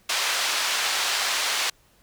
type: band-pass noise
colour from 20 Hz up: white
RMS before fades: -25 dBFS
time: 0.09-1.7 s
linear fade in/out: 5 ms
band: 760 to 4900 Hz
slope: 12 dB/octave
effects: pink hiss -60 dBFS RMS until 2.02 s